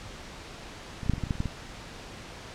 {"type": "clicks", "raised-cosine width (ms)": 5, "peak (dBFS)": [-24, -26, -10, -15, -22, -17, -26, -14, -28, -15, -18], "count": 11, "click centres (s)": [1.032, 1.063, 1.097, 1.136, 1.181, 1.237, 1.27, 1.308, 1.354, 1.404, 1.457], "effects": ["pink hiss -43 dBFS RMS until 2.54 s", "low-pass 6000 Hz 12 dB/octave"]}